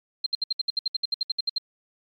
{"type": "tone bursts", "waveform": "sine", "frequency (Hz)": 4166, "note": "C8", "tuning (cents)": -8, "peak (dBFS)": -21, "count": 16, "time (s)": [0.24, 1.583], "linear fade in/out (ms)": 5, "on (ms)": 23, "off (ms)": 65, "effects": ["MP3 64 kbps"]}